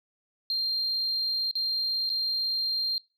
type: tone with dropouts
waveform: sine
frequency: 4186 Hz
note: C8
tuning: in tune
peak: -24 dBFS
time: 0.5-2.98 s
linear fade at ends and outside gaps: 1 ms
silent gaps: 1.512-1.554 / 2.093-2.1 s
effects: noise-tail reverb RT60 0.3 s tail -24 dB re dry + tanh soft clip ceiling -22 dBFS